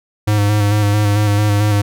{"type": "tone with vibrato", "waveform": "square", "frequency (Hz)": 103.83, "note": "G#2", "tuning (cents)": 0, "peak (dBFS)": -12, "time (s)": [0.27, 1.82], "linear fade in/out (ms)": 10, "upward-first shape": "square", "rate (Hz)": 4.5, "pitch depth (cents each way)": 26, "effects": []}